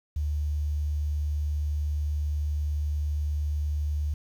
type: tone with quantisation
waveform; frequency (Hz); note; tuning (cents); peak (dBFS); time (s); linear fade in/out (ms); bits
sine; 74.3; D2; +21; -25; 0.16-4.14; 5; 9
effects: none